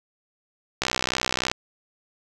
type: click train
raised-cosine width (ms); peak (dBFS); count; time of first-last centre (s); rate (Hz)
0.2; -5; 45; 0.82-1.515; 63.3
effects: none